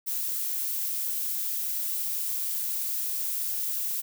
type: noise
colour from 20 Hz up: violet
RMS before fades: -30 dBFS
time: 0.06-4.02 s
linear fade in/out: 20 ms
effects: none